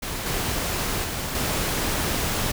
pink noise with level steps, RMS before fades -30 / -26 / -29 / -25 dBFS, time 0.02-2.52 s, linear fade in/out 10 ms, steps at 0.26 / 1.04 / 1.35 s, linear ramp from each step 2 ms, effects none

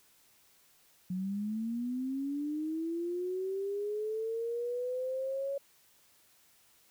sine linear sweep, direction up, 180 to 559 Hz, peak -32 dBFS, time 1.1-5.58 s, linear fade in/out 5 ms, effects white hiss -65 dBFS RMS until 6.9 s

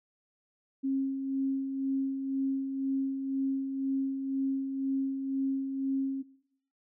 sine tone with tremolo, 270 Hz, C#4, 45 cents flat, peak -26 dBFS, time 0.83-6.23 s, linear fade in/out 20 ms, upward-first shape sine, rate 2 Hz, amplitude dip 45%, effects noise-tail reverb RT60 0.7 s tail -19 dB re dry

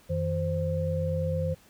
sine tone cluster, 90 / 159 / 522 Hz, F#2 / D#3 / C5, -47 / +38 / -4 cents, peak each -30 dBFS, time 0.09-1.55 s, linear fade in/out 20 ms, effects pink hiss -58 dBFS RMS until 1.69 s

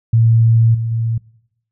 sine tone with level steps, 114.2 Hz, A#2, 35 cents flat, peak -8 / -17 / -15 dBFS, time 0.13-1.18 s, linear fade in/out 5 ms, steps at 0.74 / 0.91 s, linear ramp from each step 10 ms, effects noise-tail reverb RT60 0.8 s tail -23 dB re dry

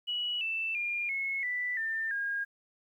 sine tone with pitch steps, 2930 / 2656 / 2408 / 2182 / 1978.3 / 1793.2 / 1625.5 Hz, F#7 / E7 / D7 / C#7 / B6 / A6 / G#6, -18 / +12 / +43 / -28 / +2 / +32 / -38 cents, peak -30 dBFS, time 0.07-2.45 s, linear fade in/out 20 ms, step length 340 ms, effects 11-bit

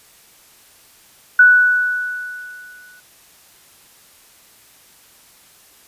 sine tone with exponential decay, 1480 Hz, F#6, in tune, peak -4 dBFS, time 1.39-3 s, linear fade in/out 5 ms, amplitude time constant 350 ms, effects white hiss -49 dBFS RMS until 5.87 s + resampled to 32000 Hz

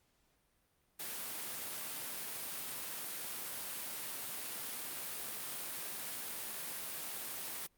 white high-pass noise, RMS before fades -42 dBFS, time 0.99-7.67 s, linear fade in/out 10 ms, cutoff 130 Hz, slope 12 dB/octave, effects pink hiss -75 dBFS RMS until 7.77 s + Opus 48 kbps

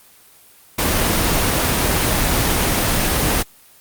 pink noise, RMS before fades -17 dBFS, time 0.78-3.43 s, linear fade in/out 10 ms, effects white hiss -48 dBFS RMS until 3.8 s + Opus 24 kbps

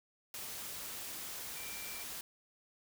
sine tone in noise, 2349 Hz, D7, in tune, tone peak -50 dBFS, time 1.56-2.03 s, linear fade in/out 2 ms, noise white, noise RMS -44 dBFS, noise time 0.34-2.21 s, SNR -9 dB, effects none

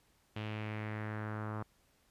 sawtooth tone with low-pass filter sweep, 107.3 Hz, A2, 43 cents flat, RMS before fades -40 dBFS, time 0.36-1.63 s, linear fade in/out 5 ms, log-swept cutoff 3000 to 1200 Hz, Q 2.8, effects pink hiss -71 dBFS RMS until 2.1 s + resampled to 32000 Hz

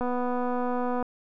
click train, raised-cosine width 1 ms, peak -17 dBFS, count 252, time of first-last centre 0.01-1.026 s, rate 247 Hz, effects none

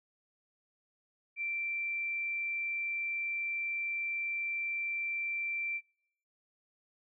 sine tone, 2349 Hz, D7, in tune, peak -33 dBFS, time 1.36-5.81 s, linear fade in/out 50 ms, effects noise-tail reverb RT60 0.7 s tail -24 dB re dry

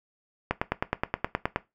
click train, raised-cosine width 0.5 ms, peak -9 dBFS, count 11, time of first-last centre 0.51-1.56 s, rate 9.52 Hz, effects noise-tail reverb RT60 0.2 s tail -17 dB re dry

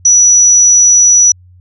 sine tone, 5890 Hz, F#8, 9 cents flat, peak -3 dBFS, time 0.05-1.32 s, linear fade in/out 5 ms, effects added 90 Hz sine -38 dBFS peak until 1.6 s

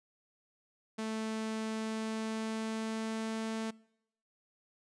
sawtooth tone with pitch glide, 220 to 222.2 Hz, A3 to A3, 0 to +17 cents, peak -31 dBFS, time 0.98-3.71 s, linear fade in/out 10 ms, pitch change +17 cents, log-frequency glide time 1.66-3.45 s, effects noise-tail reverb RT60 0.8 s tail -24 dB re dry + resampled to 22050 Hz

